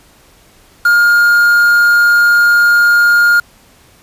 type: tone with quantisation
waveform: triangle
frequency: 1416 Hz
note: F6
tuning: 23 cents sharp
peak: -4 dBFS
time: 0.85-3.4 s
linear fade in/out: 5 ms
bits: 4
effects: pink hiss -46 dBFS RMS until 4.02 s + resampled to 32000 Hz